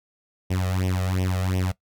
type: tone with flanger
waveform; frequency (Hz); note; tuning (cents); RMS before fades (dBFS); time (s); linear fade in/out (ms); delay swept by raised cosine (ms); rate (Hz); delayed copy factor
sawtooth; 92.7; F#2; +4; -24; 0.5-1.72; 10; 0.34 to 1.64; 2.8; +0.9
effects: noise-tail reverb RT60 0.1 s tail -19 dB re dry